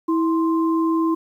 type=tone pair together; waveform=sine; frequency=326 / 1046.5 Hz; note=E4 / C6; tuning=-19 / 0 cents; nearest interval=octave + minor sixth; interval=2019 cents; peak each=-17 / -25 dBFS; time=0.08-1.15 s; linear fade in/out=10 ms; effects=9-bit